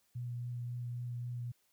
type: tone with vibrato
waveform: sine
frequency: 121.4 Hz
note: B2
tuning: 29 cents flat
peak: -37 dBFS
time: 0.15-1.52 s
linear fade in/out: 10 ms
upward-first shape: triangle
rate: 3.7 Hz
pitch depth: 14 cents each way
effects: white hiss -74 dBFS RMS until 1.72 s